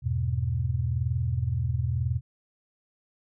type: chord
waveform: sine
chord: E major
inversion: none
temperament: equal with one note detuned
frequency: 82.41 / 101.51 / 123.47 Hz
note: E2 / G#2 / B2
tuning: 0 / -39 / 0 cents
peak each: -29 / -31 / -27 dBFS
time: 0.02-2.21 s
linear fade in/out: 50 ms
effects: none